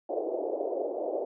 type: band-pass noise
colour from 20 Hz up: white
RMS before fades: -32 dBFS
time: 0.09-1.25 s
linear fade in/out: 5 ms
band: 330 to 660 Hz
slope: 48 dB/octave
effects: none